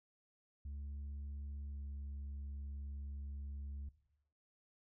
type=tone with pitch glide; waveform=sine; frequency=71.1 to 70.28 Hz; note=C#2 to C#2; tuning=+45 to +24 cents; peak=-40 dBFS; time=0.65-3.89 s; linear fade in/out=5 ms; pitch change=-21 cents; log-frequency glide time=1.7-1.78 s; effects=noise-tail reverb RT60 0.9 s tail -18 dB re dry + tanh soft clip ceiling -42 dBFS